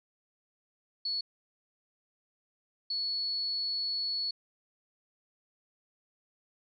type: tone bursts at uneven times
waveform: sine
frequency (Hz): 4400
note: C#8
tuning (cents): -14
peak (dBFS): -30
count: 2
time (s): 1.05-1.21 / 2.9-4.31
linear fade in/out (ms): 5
effects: none